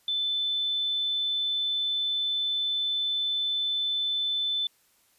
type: tone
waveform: sine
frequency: 3520 Hz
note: A7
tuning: in tune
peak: -25 dBFS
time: 0.08-4.67 s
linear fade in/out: 2 ms
effects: white hiss -65 dBFS RMS until 5.18 s + resampled to 32000 Hz